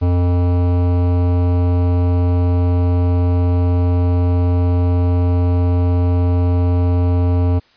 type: tone with hard clipping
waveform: sine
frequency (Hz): 88.4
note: F2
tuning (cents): +22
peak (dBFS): -14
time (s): 0.01-7.6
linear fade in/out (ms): 20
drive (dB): 16
effects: white hiss -53 dBFS RMS until 7.76 s + resampled to 11025 Hz